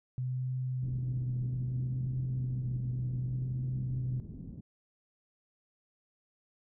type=tone with vibrato; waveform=sine; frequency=126.8 Hz; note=B2; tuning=46 cents sharp; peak=-31 dBFS; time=0.18-4.2 s; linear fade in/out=0 ms; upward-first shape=triangle; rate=0.64 Hz; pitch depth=27 cents each way
type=low-pass noise; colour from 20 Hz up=white; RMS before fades=-44 dBFS; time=0.82-4.61 s; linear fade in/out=10 ms; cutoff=230 Hz; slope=24 dB/octave
effects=none